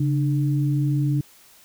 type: tone pair together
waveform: sine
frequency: 140 / 300.4 Hz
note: C#3 / D4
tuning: +18 / +39 cents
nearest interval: octave + minor second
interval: 1321 cents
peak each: -19 / -26 dBFS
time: 0-1.21 s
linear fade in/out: 5 ms
effects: white hiss -52 dBFS RMS until 1.64 s